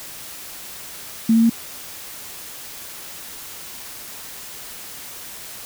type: tone with pitch steps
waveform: sine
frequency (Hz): 224.6 / 227.2 / 229.8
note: A3 / A#3 / A#3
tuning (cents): +36 / -44 / -25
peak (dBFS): -11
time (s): 1.29-1.497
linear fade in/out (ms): 5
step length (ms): 69
effects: white hiss -36 dBFS RMS until 5.65 s